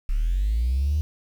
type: linear sweep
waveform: triangle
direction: up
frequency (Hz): 33.21 to 77.78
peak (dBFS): -16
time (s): 0.09-1.01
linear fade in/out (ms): 0
effects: tanh soft clip ceiling -17 dBFS + 8-bit